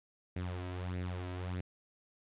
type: tone with flanger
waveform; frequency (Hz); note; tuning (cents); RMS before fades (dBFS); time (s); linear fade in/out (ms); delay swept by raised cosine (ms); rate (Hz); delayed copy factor
sawtooth; 90.5; F#2; -38; -39; 0.36-1.61; 5; 0.44 to 3.14; 1.6; +0.65
effects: resampled to 8000 Hz + 11-bit